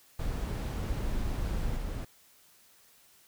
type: noise with level steps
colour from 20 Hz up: brown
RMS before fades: -32 / -35 dBFS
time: 0.19-2.05 s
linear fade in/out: 5 ms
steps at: 1.76 s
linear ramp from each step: 10 ms
effects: white hiss -61 dBFS RMS until 3.27 s